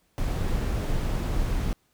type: noise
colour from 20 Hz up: brown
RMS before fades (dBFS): -26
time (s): 0.18-1.73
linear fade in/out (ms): 0
effects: pink hiss -68 dBFS RMS until 1.93 s